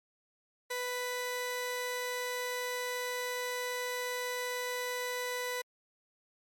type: tone pair together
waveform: sawtooth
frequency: 495.4 / 990.8 Hz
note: B4 / B5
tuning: +5 / +5 cents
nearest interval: octave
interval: 1200 cents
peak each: -32 / -31 dBFS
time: 0.7-5.62 s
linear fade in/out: 10 ms
effects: MP3 64 kbps